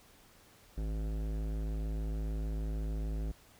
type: tone with hard clipping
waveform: sine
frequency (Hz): 53.3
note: G#1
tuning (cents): +46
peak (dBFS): -35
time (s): 0.77-3.32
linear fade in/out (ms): 10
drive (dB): 16
effects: pink hiss -61 dBFS RMS until 3.59 s